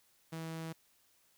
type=tone; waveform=sawtooth; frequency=162.4 Hz; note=E3; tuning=26 cents flat; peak=-36 dBFS; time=0.32-0.73 s; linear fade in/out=10 ms; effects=white hiss -70 dBFS RMS until 1.37 s